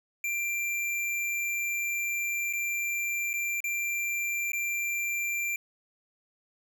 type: tone with dropouts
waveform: square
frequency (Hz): 2366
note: D7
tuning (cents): +12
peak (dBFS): -29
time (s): 0.24-5.56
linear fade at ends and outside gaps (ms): 2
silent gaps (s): 2.528-2.534 / 3.332-3.338 / 3.604-3.641 / 4.52-4.532
effects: none